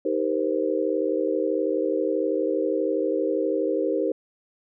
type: chord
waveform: sine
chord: C minor seventh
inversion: first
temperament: just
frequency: 314 / 392.4 / 470.9 / 523.3 Hz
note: Eb4 / G4 / Bb4 / C5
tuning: +16 / +2 / +18 / 0 cents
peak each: -27 dBFS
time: 0.05-4.12 s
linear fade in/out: 5 ms
effects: none